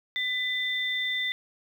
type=tone pair together; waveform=sine; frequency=2003 / 3569 Hz; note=B6 / A7; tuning=+24 / +24 cents; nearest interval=minor seventh; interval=1000 cents; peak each=-28 / -30 dBFS; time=0.16-1.32 s; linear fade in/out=0 ms; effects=9-bit